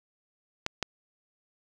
clicks, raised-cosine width 0.2 ms, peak -11 dBFS, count 2, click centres 0.664 / 0.827 s, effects none

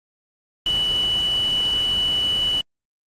sine tone in noise, 2960 Hz, F#7, in tune, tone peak -18 dBFS, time 0.66-2.61 s, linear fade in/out 2 ms, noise pink, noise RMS -33 dBFS, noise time 0.66-2.61 s, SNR +12 dB, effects low-pass 9000 Hz 12 dB/octave + Opus 32 kbps

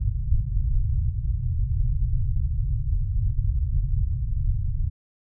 pink low-pass noise, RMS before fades -23 dBFS, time 0-4.9 s, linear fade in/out 10 ms, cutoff 130 Hz, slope 48 dB/octave, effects none

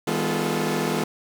sawtooth tone cluster, 159 / 202.3 / 248.1 / 350.6 / 433.6 Hz, D#3 / G#3 / B3 / F4 / A4, +38 / -45 / +8 / +7 / -25 cents, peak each -25 dBFS, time 0.07-1.04 s, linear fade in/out 5 ms, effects none

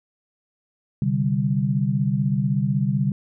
sine chord, C suspended second, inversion none, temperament equal, 130.81 / 146.83 / 196 Hz, C3 / D3 / G3, 0 / 0 / 0 cents, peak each -23 dBFS, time 1.02-3.12 s, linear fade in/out 2 ms, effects none

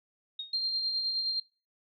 sine tone with exponential decay, 3729 Hz, A#7, in tune, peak -31 dBFS, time 0.39-0.61 s, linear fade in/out 5 ms, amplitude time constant 46 ms
sine tone with tremolo, 4186 Hz, C8, in tune, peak -26 dBFS, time 0.53-1.4 s, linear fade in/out 5 ms, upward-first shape sine, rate 9.6 Hz, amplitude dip 35%
effects noise-tail reverb RT60 0.3 s tail -21 dB re dry + MP3 96 kbps

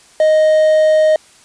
triangle tone with quantisation, 622.3 Hz, D#5, in tune, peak -6 dBFS, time 0.2-1.16 s, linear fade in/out 2 ms, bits 5, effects white hiss -46 dBFS RMS until 1.44 s + resampled to 22050 Hz

